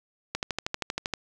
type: click train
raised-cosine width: 0.2 ms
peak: -11 dBFS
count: 11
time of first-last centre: 0.35-1.137 s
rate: 12.7 Hz
effects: none

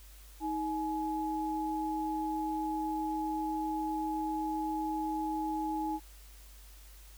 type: tone pair together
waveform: sine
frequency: 316.1 / 844 Hz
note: D#4 / G#5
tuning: +27 / +28 cents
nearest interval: octave + perfect fourth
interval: 1701 cents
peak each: -34 / -34 dBFS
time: 0.4-6 s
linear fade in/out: 50 ms
effects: added 50 Hz sine -51 dBFS peak until 7.17 s + white hiss -58 dBFS RMS until 7.17 s

